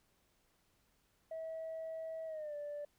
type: tone with pitch glide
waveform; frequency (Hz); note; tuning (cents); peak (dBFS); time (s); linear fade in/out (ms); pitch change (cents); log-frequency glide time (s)
sine; 646 to 585.6; E5 to D5; -35 to -5; -39; 1.31-2.85; 5; -170; 2.26-2.55
effects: tanh soft clip ceiling -38 dBFS + pink hiss -75 dBFS RMS until 2.98 s